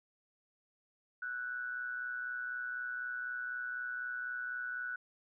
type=tone with amplitude modulation; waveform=sine; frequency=1480 Hz; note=F#6; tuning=in tune; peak=-34 dBFS; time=1.22-4.96 s; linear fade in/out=5 ms; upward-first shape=sine; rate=124 Hz; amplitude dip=60%; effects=none